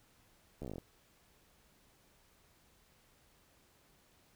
slowing click train, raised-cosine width 2 ms, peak -30 dBFS, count 10, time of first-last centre 0.62-0.782 s, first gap 13 ms, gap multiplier 1.08, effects pink hiss -68 dBFS RMS until 4.35 s

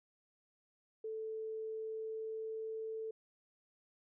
sine tone with pitch glide, 440 to 442.5 Hz, A4 to A4, 0 to +10 cents, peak -39 dBFS, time 1.04-3.11 s, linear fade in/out 5 ms, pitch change +10 cents, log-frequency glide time 1.63-2.9 s, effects none

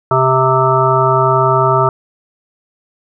harmonic tone, 131 Hz, C3, 2 cents sharp, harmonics 1 / 3 / 5 / 7 / 9 / 10, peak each -16 / -16 / -16 / -16 / -16 / -16 dBFS, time 0.11-1.89 s, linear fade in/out 2 ms, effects none

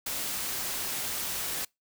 white noise, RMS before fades -33 dBFS, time 0.06-1.65 s, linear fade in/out 5 ms, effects noise-tail reverb RT60 0.2 s tail -26 dB re dry

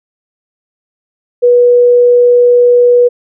sine tone, 486.8 Hz, B4, 25 cents flat, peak -3 dBFS, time 1.42-3.09 s, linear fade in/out 20 ms, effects none

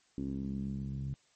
10% pulse tone with low-pass filter sweep, 67.7 Hz, C#2, 40 cents flat, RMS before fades -37 dBFS, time 0.18-1.14 s, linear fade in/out 0 ms, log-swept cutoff 280 to 140 Hz, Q 3.3, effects white hiss -69 dBFS RMS until 1.35 s + MP3 32 kbps

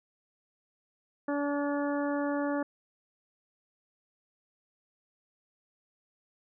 harmonic tone, 287.2 Hz, D4, 39 cents flat, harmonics 1 / 2 / 3 / 4 / 5 / 6, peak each -30 / -33 / -39 / -41 / -42 / -43 dBFS, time 1.28-2.63 s, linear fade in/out 5 ms, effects none

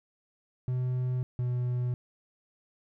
triangle tone pair in turn, 126.4 / 123.66 Hz, B2 / B2, +41 / +3 cents, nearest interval unison, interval 38 cents, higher first, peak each -25 dBFS, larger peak neither, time 0.68-1.23 / 1.39-1.94 s, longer neither, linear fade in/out 0 ms, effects none

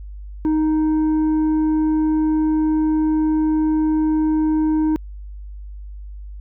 sine tone with tanh clipping, 311.1 Hz, D#4, in tune, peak -16 dBFS, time 0.45-4.96 s, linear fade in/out 0 ms, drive 5 dB, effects added 50 Hz sine -31 dBFS peak until 6.4 s

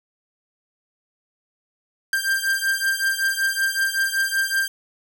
45% pulse beating tone pair, 1582 / 1587.3 Hz, G6 / G6, +15 / +21 cents, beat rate 5.3 Hz, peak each -23 / -23 dBFS, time 2.13-4.68 s, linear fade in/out 2 ms, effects none

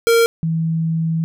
square / sine tone pair in turn, 462.1 / 162.72 Hz, A#4 / E3, -15 / -22 cents, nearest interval octave + tritone, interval 1807 cents, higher first, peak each -11 / -16 dBFS, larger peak first, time 0.07-0.26 / 0.43-1.24 s, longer second, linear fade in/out 0 ms, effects none

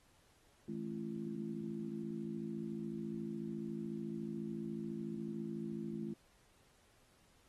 harmonic tone with a mistuned harmonic, 54 Hz, A1, 32 cents flat, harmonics 3 / 4 / 5 / 6, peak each -47 / -42 / -50 / -45 dBFS, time 0.68-6.14 s, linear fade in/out 5 ms, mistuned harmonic 6, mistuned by +84 cents, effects pink hiss -70 dBFS RMS until 7.48 s + AAC 32 kbps

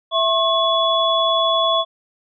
sine tone cluster, 661 / 1080 / 3409 Hz, E5 / C#6 / G#7, +5 / -45 / +45 cents, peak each -19 dBFS, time 0.11-1.85 s, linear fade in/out 50 ms, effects none

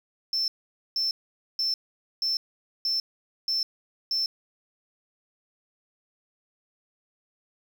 sine tone bursts, 5330 Hz, E8, 18 cents sharp, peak -22 dBFS, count 7, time 0.33-4.26 s, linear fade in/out 2 ms, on 150 ms, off 480 ms, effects tanh soft clip ceiling -21 dBFS + 8-bit

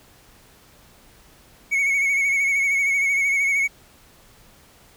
triangle tone with vibrato, 2217 Hz, C#7, in tune, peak -16 dBFS, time 1.71-3.68 s, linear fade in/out 20 ms, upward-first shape sine, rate 13 Hz, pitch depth 41 cents each way, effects pink hiss -52 dBFS RMS until 4.96 s

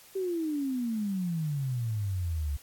sine exponential sweep, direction down, 391.4 to 69.3 Hz, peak -28 dBFS, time 0.15-2.57 s, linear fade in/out 10 ms, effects white hiss -54 dBFS RMS until 2.62 s + AAC 64 kbps

